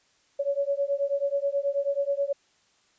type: beating tone pair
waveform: sine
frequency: 557 / 566.3 Hz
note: C#5 / C#5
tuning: +8 / +37 cents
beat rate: 9.3 Hz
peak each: -27 dBFS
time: 0.39-2.33 s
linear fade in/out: 10 ms
effects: white hiss -65 dBFS RMS until 2.98 s + resampled to 16000 Hz